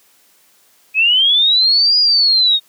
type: linear two-way sweep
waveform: sine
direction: up then down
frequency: 2512 to 4929 to 3682 Hz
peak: -9 dBFS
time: 0.94-2.6 s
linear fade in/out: 50 ms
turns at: 1.98 s
effects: white hiss -53 dBFS RMS until 2.68 s + high-pass 150 Hz 12 dB/octave